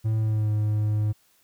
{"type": "tone with pitch glide", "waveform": "triangle", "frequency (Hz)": [110, 106.19], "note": ["A2", "G#2"], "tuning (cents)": [0, 39], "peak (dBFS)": -19, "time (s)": [0.04, 1.13], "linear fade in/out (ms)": 20, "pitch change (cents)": -61, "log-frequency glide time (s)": [0.18, 0.51], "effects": ["white hiss -63 dBFS RMS until 1.43 s"]}